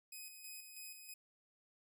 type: tone with tremolo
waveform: 5% pulse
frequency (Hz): 2518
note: D#7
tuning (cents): +20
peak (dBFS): -39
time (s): 0.12-1.14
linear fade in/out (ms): 5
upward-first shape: square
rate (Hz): 3.1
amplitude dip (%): 45
effects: none

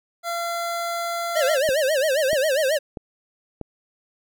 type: tone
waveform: 25% pulse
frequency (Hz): 684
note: F5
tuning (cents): -36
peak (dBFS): -21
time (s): 0.23-1.59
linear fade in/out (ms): 50
type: tone with vibrato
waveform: square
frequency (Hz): 574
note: D5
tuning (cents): -40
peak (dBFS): -19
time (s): 1.35-2.79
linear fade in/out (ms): 20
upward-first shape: sine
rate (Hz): 7.4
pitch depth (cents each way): 190
type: click train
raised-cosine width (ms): 2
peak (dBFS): -18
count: 4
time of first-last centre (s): 1.69-3.613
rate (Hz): 1.56
effects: none

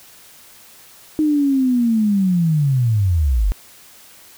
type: linear sweep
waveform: sine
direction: down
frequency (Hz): 311.1 to 42.24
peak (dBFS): -13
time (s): 1.19-3.52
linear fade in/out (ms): 0
effects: white hiss -45 dBFS RMS until 4.37 s

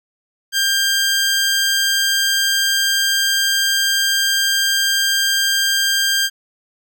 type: tone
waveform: 15% pulse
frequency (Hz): 1593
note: G6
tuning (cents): +27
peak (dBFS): -8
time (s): 0.52-6.3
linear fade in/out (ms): 50
effects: none

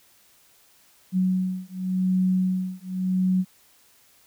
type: beating tone pair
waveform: sine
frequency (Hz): 185 / 185.89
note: F#3 / F#3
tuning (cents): 0 / +8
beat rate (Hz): 0.89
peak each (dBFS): -24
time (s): 1.12-3.45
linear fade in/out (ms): 50
effects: white hiss -58 dBFS RMS until 4.26 s

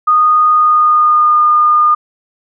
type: tone with pitch glide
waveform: sine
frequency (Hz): 1234 to 1216.3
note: D#6 to D#6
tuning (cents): -15 to -40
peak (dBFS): -6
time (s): 0.07-1.95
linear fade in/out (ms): 10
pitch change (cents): -25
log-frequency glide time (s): 0.51-1.41
effects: none

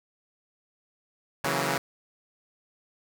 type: chord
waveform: 5% pulse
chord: F# dominant seventh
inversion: second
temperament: equal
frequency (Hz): 138.59 / 164.81 / 185 / 233.1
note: C#3 / E3 / F#3 / A#3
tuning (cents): 0 / 0 / 0 / 0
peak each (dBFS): -18 / -19 / -21 / -23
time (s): 1.44-1.78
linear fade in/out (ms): 2
effects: none

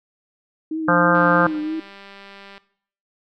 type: tone with vibrato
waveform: sine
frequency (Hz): 311.1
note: D#4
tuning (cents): 0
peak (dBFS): -22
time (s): 0.71-1.8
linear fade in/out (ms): 5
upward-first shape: triangle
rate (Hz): 3.1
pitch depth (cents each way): 57
type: harmonic tone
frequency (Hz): 174.2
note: F3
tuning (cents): -4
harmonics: 1 / 3 / 4 / 5 / 6 / 7 / 8 / 9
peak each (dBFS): -21 / -20 / -26 / -24 / -26 / -20 / -23 / -21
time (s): 0.88-1.47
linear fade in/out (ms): 5
type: click train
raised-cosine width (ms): 0.3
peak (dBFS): -26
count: 284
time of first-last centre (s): 1.15-2.579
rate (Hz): 198
effects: noise-tail reverb RT60 0.6 s tail -18 dB re dry

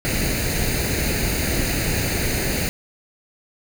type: noise with comb filter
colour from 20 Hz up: pink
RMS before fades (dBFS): -22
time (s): 0.05-2.69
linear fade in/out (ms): 0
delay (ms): 0.45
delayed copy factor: +0.7
effects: none

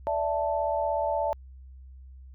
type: chord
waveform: sine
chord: D suspended second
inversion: none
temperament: equal with one note detuned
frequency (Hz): 582.6 / 659.3 / 880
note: D5 / E5 / A5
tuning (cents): -14 / 0 / 0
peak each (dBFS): -29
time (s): 0.07-1.33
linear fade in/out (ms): 0
effects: added 65 Hz sine -44 dBFS peak until 2.34 s

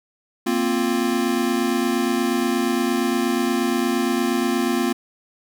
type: chord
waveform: square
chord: Bb suspended second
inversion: none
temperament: equal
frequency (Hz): 233.1 / 261.6 / 349.2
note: Bb3 / C4 / F4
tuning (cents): 0 / 0 / 0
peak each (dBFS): -24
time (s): 0.46-4.93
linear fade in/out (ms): 10
effects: none

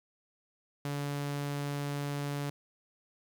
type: tone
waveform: sawtooth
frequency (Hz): 143.3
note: D3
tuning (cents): -42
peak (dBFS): -29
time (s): 0.85-2.5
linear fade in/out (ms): 2
effects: 10-bit

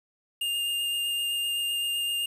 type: tone with vibrato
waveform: square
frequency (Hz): 2816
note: F7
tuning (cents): +14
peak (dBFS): -27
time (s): 0.41-2.26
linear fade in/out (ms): 5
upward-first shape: sine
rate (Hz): 7.8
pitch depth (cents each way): 10
effects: 9-bit

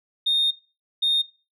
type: tone bursts at uneven times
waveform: sine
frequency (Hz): 3676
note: A#7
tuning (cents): -25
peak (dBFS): -17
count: 2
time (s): 0.26-0.51 / 1.02-1.22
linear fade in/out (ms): 10
effects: noise-tail reverb RT60 0.3 s tail -17 dB re dry + tanh soft clip ceiling -15 dBFS

